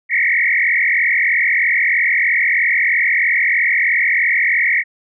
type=tone with frequency modulation; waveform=sine; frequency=2048 Hz; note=C7; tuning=38 cents flat; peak=-12 dBFS; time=0.09-4.84 s; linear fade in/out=50 ms; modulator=43.1 Hz; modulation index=4.9; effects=none